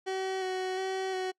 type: tone with vibrato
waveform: 30% pulse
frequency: 376.4 Hz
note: F#4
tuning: 30 cents sharp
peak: -28 dBFS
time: 0.06-1.32 s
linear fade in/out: 20 ms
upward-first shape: square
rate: 1.4 Hz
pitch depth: 16 cents each way
effects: noise-tail reverb RT60 0.1 s tail -26 dB re dry + low-pass 6000 Hz 12 dB/octave